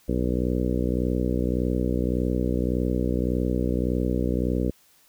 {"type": "harmonic tone", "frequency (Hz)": 61.74, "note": "B1", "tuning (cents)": 0, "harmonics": [1, 2, 3, 4, 5, 6, 7, 8, 9], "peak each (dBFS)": [-27, -31, -29, -29, -30, -35, -33, -33, -39], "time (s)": [0.08, 4.71], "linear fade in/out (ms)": 10, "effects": ["white hiss -59 dBFS RMS until 5.08 s"]}